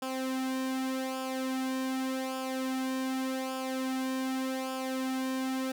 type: tone with flanger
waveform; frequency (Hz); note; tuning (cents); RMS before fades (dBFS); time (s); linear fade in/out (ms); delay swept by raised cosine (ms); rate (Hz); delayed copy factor
sawtooth; 261.6; C4; 0; -33; 0.02-5.72; 5; 0.49 to 2.39; 0.85; -0.7
effects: none